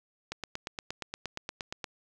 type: click train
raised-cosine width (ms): 0.2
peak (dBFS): -18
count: 14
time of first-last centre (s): 0.32-1.842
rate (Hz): 8.54
effects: none